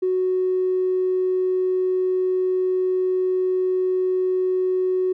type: tone with tanh clipping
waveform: triangle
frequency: 370 Hz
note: F#4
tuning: in tune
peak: -18 dBFS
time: 0.02-5.13 s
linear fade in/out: 10 ms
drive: 4 dB
effects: none